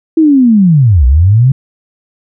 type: linear two-way sweep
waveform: sine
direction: down then up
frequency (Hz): 329.6 to 59.1 to 137.9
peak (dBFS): -3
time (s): 0.17-1.52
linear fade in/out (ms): 5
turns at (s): 1.06
effects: none